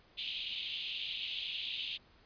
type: band-pass noise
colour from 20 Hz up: white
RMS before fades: -40 dBFS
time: 0.17-1.98 s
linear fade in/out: 20 ms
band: 2700 to 3700 Hz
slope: 48 dB/octave
effects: pink hiss -64 dBFS RMS until 2.25 s + resampled to 11025 Hz